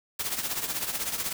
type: noise with tremolo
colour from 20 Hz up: white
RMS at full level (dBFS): -28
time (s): 0.19-1.33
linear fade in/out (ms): 5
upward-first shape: triangle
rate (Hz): 16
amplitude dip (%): 75
effects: none